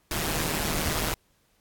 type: noise with amplitude modulation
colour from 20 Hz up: pink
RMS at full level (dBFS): -25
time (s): 0.11-1.14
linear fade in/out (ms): 2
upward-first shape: sine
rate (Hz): 155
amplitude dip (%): 75
effects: pink hiss -67 dBFS RMS until 1.6 s + AAC 64 kbps